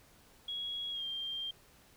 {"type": "tone with pitch glide", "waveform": "sine", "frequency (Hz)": [3322, 3185], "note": ["G#7", "G7"], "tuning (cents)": [0, 27], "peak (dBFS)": -36, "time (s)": [0.48, 1.51], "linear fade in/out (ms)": 5, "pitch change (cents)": -73, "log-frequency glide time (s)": [0.91, 1.05], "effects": ["pink hiss -62 dBFS RMS until 1.96 s"]}